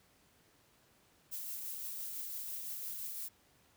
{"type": "noise with tremolo", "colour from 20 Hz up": "violet", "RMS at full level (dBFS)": -41, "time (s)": [1.31, 3.29], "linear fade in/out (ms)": 20, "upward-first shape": "triangle", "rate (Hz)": 5.9, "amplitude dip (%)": 30, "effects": ["pink hiss -68 dBFS RMS until 3.76 s", "high-pass 60 Hz 12 dB/octave"]}